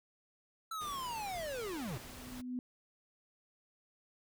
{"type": "linear sweep", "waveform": "square", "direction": "down", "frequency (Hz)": [1338, 103.83], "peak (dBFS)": -39, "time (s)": [0.71, 1.98], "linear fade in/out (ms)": 5}
{"type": "noise", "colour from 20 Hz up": "pink", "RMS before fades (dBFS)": -50, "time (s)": [0.8, 2.42], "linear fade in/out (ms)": 20}
{"type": "tone with exponential growth", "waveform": "sine", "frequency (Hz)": 250.1, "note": "B3", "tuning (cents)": 22, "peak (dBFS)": -34, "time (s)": [1.76, 2.59], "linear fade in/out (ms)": 1, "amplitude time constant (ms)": 180}
{"effects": []}